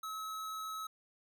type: tone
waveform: square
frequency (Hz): 1289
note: E6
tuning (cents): -39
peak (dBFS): -40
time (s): 0.03-0.87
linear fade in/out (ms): 5
effects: none

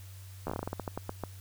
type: slowing click train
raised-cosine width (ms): 1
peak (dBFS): -20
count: 15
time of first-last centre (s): 0.47-1.237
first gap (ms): 12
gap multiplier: 1.21
effects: added 95 Hz sine -45 dBFS peak until 1.4 s + white hiss -56 dBFS RMS until 1.4 s

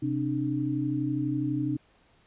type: tone cluster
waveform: sine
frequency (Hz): 130.3 / 268.4 / 300.5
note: C3 / C4 / D4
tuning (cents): -7 / +44 / +40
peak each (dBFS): -31 / -33 / -28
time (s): 0.02-1.77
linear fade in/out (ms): 10
effects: pink hiss -63 dBFS RMS until 2.26 s + resampled to 8000 Hz

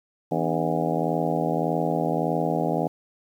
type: harmonic tone with a mistuned harmonic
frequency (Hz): 81.7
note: E2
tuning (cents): -15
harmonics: 2 / 3 / 4 / 5 / 6 / 7 / 8 / 9 / 10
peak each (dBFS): -28 / -31 / -30 / -32 / -30 / -32 / -31 / -30 / -33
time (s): 0.31-2.88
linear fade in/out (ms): 10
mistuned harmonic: 4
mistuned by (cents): -120
effects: 9-bit

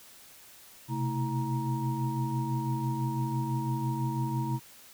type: tone cluster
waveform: sine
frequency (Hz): 125.1 / 131.1 / 221.1 / 325.7 / 940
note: B2 / C3 / A3 / E4 / A#5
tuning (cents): +23 / +4 / +9 / -21 / +14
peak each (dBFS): -38 / -30 / -37 / -37 / -36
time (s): 0.88-4.6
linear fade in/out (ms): 50
effects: white hiss -53 dBFS RMS until 4.93 s

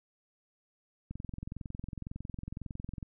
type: click train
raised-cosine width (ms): 5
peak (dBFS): -27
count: 43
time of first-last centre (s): 1.11-3.028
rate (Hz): 21.9
effects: none

